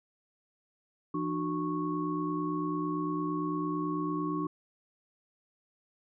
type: tone cluster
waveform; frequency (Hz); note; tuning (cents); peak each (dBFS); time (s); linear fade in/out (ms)
sine; 170 / 301.6 / 370.5 / 1103; F3 / D4 / F#4 / C#6; -46 / +46 / +2 / -9; -37 / -32 / -38 / -36; 1.14-4.47; 5
effects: none